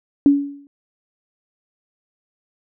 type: tone with exponential decay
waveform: sine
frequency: 283.1 Hz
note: C#4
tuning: 37 cents sharp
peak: -6 dBFS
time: 0.26-0.67 s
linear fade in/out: 1 ms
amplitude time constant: 87 ms
effects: none